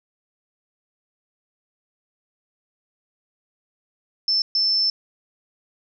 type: tone bursts at uneven times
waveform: sine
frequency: 5300 Hz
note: E8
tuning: 9 cents sharp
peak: -17 dBFS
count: 2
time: 4.28-4.42 / 4.55-4.9 s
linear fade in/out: 2 ms
effects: none